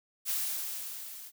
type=noise with level ramp; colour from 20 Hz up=blue; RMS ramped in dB=-30 to -47 dBFS; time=0.25-1.32 s; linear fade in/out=50 ms; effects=none